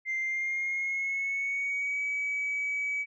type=tone with pitch glide; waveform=sine; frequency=2090 to 2279 Hz; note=C7 to C#7; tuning=-2 to +47 cents; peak=-27 dBFS; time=0.05-3.06 s; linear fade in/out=50 ms; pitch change=+149 cents; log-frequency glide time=0.19-2.03 s; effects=tanh soft clip ceiling -25 dBFS